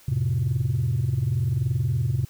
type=chord; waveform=sine; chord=F major; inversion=none; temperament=equal; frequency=87.31 / 110 / 130.81 Hz; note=F2 / A2 / C3; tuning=0 / 0 / 0 cents; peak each=-28 / -24 / -22 dBFS; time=0.08-2.25 s; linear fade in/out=5 ms; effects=tanh soft clip ceiling -16 dBFS + white hiss -53 dBFS RMS until 2.29 s